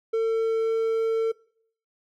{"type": "tone", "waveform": "triangle", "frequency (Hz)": 449.7, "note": "A4", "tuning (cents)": 38, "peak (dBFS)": -19, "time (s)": [0.13, 1.32], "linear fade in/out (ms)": 10, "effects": ["noise-tail reverb RT60 0.6 s tail -23 dB re dry", "AAC 64 kbps"]}